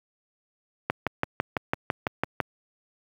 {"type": "click train", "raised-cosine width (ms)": 0.5, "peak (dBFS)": -8, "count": 10, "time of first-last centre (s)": [0.9, 2.403], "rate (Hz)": 5.99, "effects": ["high-pass 80 Hz 12 dB/octave", "8-bit"]}